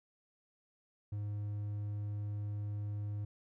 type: tone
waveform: triangle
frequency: 103.5 Hz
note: G#2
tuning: 5 cents flat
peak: -34 dBFS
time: 1.12-3.25 s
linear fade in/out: 5 ms
effects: none